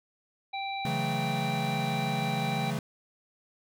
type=harmonic tone; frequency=784 Hz; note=G5; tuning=in tune; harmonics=1 / 3 / 5; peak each=-33 / -38 / -40 dBFS; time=0.53-2.71 s; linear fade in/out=10 ms
type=chord; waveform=square; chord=F# minor seventh; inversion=second; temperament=equal; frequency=138.59 / 164.81 / 185 / 220 Hz; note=C#3 / E3 / F#3 / A3; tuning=0 / 0 / 0 / 0 cents; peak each=-34 / -35 / -39 / -36 dBFS; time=0.85-2.79 s; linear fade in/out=2 ms
effects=none